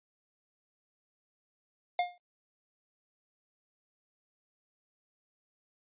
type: tone with exponential decay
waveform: square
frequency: 710 Hz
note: F5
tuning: 28 cents sharp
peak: -24 dBFS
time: 1.99-2.18 s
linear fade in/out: 2 ms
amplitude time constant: 40 ms
effects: noise-tail reverb RT60 0.1 s tail -24 dB re dry + resampled to 8000 Hz